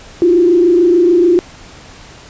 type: tone with frequency modulation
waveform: sine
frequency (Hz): 349.2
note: F4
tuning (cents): 0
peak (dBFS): -6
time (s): 0.22-1.39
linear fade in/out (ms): 0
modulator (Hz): 26.8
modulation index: 0.74
effects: pink hiss -37 dBFS RMS until 2.29 s + resampled to 16000 Hz